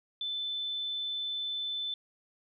sine tone, 3520 Hz, A7, in tune, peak -32 dBFS, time 0.21-1.94 s, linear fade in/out 2 ms, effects none

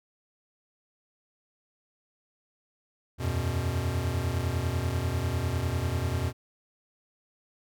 square chord, E suspended second, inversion none, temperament equal, 82.41 / 92.5 / 123.47 Hz, E2 / F#2 / B2, 0 / 0 / 0 cents, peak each -32 dBFS, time 3.18-6.33 s, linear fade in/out 50 ms, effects none

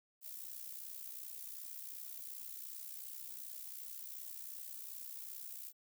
violet noise with amplitude modulation, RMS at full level -45 dBFS, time 0.21-5.73 s, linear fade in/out 50 ms, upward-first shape sine, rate 62.7 Hz, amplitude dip 65%, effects none

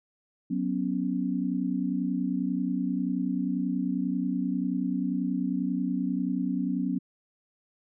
sine chord, F# suspended fourth, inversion none, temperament equal, 185 / 246.9 / 277.2 Hz, F#3 / B3 / C#4, 0 / 0 / 0 cents, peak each -30 dBFS, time 0.5-6.99 s, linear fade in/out 10 ms, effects none

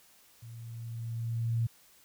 sine tone with level ramp, 115.5 Hz, A#2, 16 cents flat, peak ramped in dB -44 to -25 dBFS, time 0.42-1.67 s, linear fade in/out 10 ms, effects white hiss -61 dBFS RMS until 2.04 s

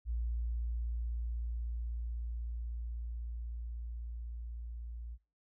sine tone with level ramp, 58.1 Hz, A#1, 5 cents flat, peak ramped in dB -32 to -41 dBFS, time 0.05-5.18 s, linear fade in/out 50 ms, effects noise-tail reverb RT60 0.4 s tail -24 dB re dry

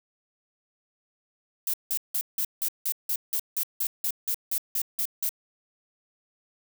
violet noise bursts, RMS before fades -27 dBFS, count 16, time 1.67-5.292 s, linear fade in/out 2 ms, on 67 ms, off 170 ms, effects none

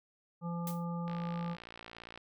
harmonic tone, 171.2 Hz, F3, 34 cents flat, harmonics 1 / 3 / 5 / 7, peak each -35 / -46 / -46 / -47 dBFS, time 0.41-1.57 s, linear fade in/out 50 ms
blue noise with exponential decay, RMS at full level -39 dBFS, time 0.67-0.85 s, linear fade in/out 2 ms, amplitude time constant 37 ms
click train, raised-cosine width 0.3 ms, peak -31 dBFS, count 64, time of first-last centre 1.08-2.176 s, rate 57.5 Hz
effects none

